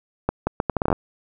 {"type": "accelerating click train", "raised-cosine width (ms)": 1, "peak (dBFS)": -6, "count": 11, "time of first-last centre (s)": [0.29, 0.928], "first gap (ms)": 180, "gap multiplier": 0.73, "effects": []}